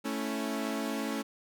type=chord; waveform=sawtooth; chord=A major; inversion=none; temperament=equal; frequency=220 / 277.2 / 329.6 Hz; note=A3 / C#4 / E4; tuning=0 / 0 / 0 cents; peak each=-31 / -31 / -36 dBFS; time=0.04-1.23 s; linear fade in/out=20 ms; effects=none